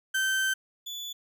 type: tone pair in turn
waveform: 35% pulse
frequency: 1549 / 3460 Hz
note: G6 / A7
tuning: -21 / -30 cents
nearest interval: octave + major second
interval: 1391 cents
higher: second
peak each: -23 / -33 dBFS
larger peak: first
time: 0.14-0.54 / 0.86-1.13 s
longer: first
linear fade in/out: 10 ms
effects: none